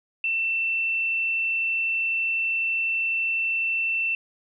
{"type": "tone", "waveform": "sine", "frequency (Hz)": 2682, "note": "E7", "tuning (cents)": 29, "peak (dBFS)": -22, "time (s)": [0.24, 4.15], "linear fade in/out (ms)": 2, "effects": []}